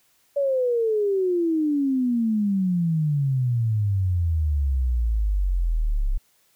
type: exponential sweep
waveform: sine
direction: down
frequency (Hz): 573 to 32.7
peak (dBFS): -19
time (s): 0.36-6.18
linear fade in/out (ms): 10
effects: white hiss -63 dBFS RMS until 6.55 s